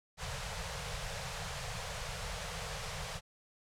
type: band-stop noise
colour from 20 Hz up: pink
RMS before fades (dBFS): -40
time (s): 0.17-3.21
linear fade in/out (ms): 50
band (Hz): 180 to 440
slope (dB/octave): 96
effects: low-pass 8000 Hz 12 dB/octave